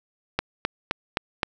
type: click train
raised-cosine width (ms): 0.3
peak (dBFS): -6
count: 5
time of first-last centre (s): 0.39-1.432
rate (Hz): 3.84
effects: none